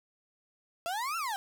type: exponential two-way sweep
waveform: 35% pulse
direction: up then down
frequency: 658 to 1389 to 762 Hz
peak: -30 dBFS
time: 0.86-1.36 s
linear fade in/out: 0 ms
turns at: 1.17 s
effects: none